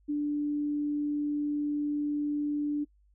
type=tone; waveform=sine; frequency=293.7 Hz; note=D4; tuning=in tune; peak=-27 dBFS; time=0.08-2.85 s; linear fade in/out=20 ms; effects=noise-tail reverb RT60 0.1 s tail -26 dB re dry + added 50 Hz sine -61 dBFS peak until 3.14 s